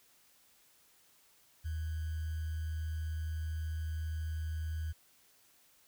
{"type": "tone with sample-and-hold", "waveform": "sine", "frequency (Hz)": 79.2, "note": "D#2", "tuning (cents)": 31, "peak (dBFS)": -34, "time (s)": [1.64, 4.93], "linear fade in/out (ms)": 20, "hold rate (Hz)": 1575, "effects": ["white hiss -66 dBFS RMS until 5.87 s"]}